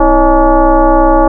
sine tone with frequency modulation, 261.6 Hz, C4, in tune, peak -4 dBFS, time 0-1.28 s, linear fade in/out 5 ms, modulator 293 Hz, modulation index 2.7, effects none

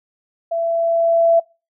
sine tone with level ramp, 669 Hz, E5, 25 cents sharp, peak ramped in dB -18 to -9 dBFS, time 0.51-1.4 s, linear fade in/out 10 ms, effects noise-tail reverb RT60 0.3 s tail -25 dB re dry

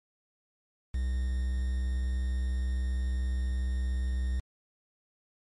triangle tone with quantisation, 63.5 Hz, B1, 49 cents sharp, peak -25 dBFS, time 0.94-4.4 s, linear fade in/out 5 ms, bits 8, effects MP3 48 kbps

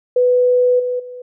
sine tone with level steps, 496.3 Hz, B4, 8 cents sharp, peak -10 / -17 / -29 dBFS, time 0.16-1.22 s, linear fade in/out 5 ms, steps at 0.79 / 0.99 s, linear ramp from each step 10 ms, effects none

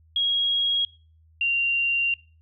sine tone pair in turn, 3293 / 2769 Hz, G#7 / F7, -15 / -15 cents, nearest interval minor third, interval 300 cents, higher first, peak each -20 dBFS, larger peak neither, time 0.16-0.85 / 1.41-2.14 s, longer second, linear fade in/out 2 ms, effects noise-tail reverb RT60 0.4 s tail -23 dB re dry + added 80 Hz sine -54 dBFS peak until 2.41 s

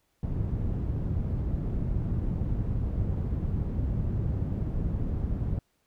white low-pass noise, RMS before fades -29 dBFS, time 0.23-5.59 s, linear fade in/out 2 ms, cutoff 120 Hz, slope 12 dB/octave, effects pink hiss -73 dBFS RMS until 5.86 s

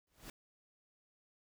pink noise with exponential growth, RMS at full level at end -45 dBFS, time 0.07-0.3 s, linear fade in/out 2 ms, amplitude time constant 48 ms, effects none

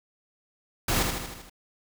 pink noise with echo, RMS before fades -25 dBFS, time 0.88-1.03 s, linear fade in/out 5 ms, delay 78 ms, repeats 6, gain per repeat -4 dB, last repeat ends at 1.498 s, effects none

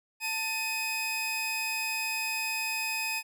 sawtooth tone pair together, 891 / 2520 Hz, A5 / D#7, +22 / +21 cents, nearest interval octave + tritone, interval 1799 cents, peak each -34 / -27 dBFS, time 0.2-3.23 s, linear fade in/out 50 ms, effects none

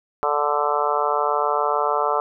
harmonic tone, 146.83 Hz, D3, in tune, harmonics 3 / 4 / 5 / 6 / 7 / 8 / 9, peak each -26 / -26 / -26 / -26 / -26 / -26 / -26 dBFS, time 0.23-2.2 s, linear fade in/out 0 ms, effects none

